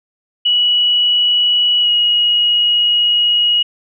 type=tone with pitch glide; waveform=sine; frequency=2933 to 2896 Hz; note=F#7 to F#7; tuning=-16 to -38 cents; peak=-10 dBFS; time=0.45-3.63 s; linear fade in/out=10 ms; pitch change=-22 cents; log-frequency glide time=1.81-1.88 s; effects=none